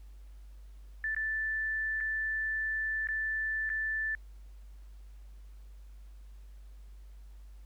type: tone with dropouts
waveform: sine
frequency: 1760 Hz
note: A6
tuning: in tune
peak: -30 dBFS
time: 1.04-4.15 s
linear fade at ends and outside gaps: 1 ms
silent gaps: 1.148-1.164 / 2.004-2.008 / 3.072-3.087 / 3.693-3.7 s
effects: added 50 Hz sine -47 dBFS peak until 7.65 s + pink hiss -69 dBFS RMS until 7.65 s